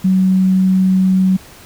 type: tone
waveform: sine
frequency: 187.7 Hz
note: F#3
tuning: 25 cents sharp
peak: -9 dBFS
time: 0.04-1.37 s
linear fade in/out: 10 ms
effects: pink hiss -40 dBFS RMS until 1.65 s